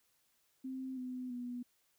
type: tone with pitch steps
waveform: sine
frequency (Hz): 261.6 / 253.1 / 244.9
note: C4 / B3 / B3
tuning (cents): 0 / +43 / -14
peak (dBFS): -39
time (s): 0.64-1.63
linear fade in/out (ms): 10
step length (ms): 330
effects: white hiss -75 dBFS RMS until 1.98 s